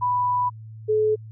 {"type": "tone pair in turn", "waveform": "sine", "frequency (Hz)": [987.8, 429.7], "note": ["B5", "A4"], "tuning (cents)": [0, -41], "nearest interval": "octave + major second", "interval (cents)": 1441, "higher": "first", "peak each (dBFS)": [-19, -17], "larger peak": "second", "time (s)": [[0.01, 0.5], [0.88, 1.16]], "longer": "first", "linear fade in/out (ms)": 20, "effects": ["added 110 Hz sine -37 dBFS peak until 1.31 s"]}